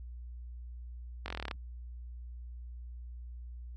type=slowing click train; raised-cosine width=0.3 ms; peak=-21 dBFS; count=11; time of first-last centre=1.26-1.512 s; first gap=21 ms; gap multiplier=1.04; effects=added 60 Hz sine -42 dBFS peak until 3.76 s + AAC 32 kbps